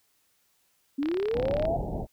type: linear sweep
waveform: sine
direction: up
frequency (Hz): 266.7 to 698.5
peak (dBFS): -25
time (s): 0.98-1.77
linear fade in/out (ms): 10
type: click train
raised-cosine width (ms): 0.3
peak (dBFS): -21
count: 23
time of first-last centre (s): 1.03-1.653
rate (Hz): 35.3
type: low-pass noise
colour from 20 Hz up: pink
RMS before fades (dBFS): -32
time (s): 1.32-2.07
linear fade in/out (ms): 50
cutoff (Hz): 860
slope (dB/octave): 96
effects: white hiss -69 dBFS RMS until 2.12 s